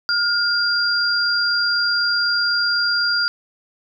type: tone pair together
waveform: sine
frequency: 1420 / 4776 Hz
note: F6 / D8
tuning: +28 / +28 cents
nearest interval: octave + major sixth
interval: 2100 cents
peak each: -19 dBFS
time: 0.09-3.28 s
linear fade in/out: 0 ms
effects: none